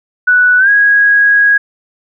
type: tone with pitch glide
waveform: sine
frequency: 1480 to 1651.7 Hz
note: F#6 to G#6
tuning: 0 to -10 cents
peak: -5 dBFS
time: 0.27-1.58 s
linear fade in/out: 10 ms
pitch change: +190 cents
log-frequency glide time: 0.58-0.7 s
effects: none